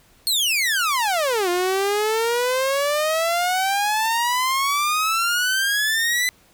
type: exponential two-way sweep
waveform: sawtooth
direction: down then up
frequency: 4388 to 349.2 to 2018 Hz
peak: -15 dBFS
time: 0.27-6.29 s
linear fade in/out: 0 ms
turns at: 1.49 s
effects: pink hiss -55 dBFS RMS until 6.53 s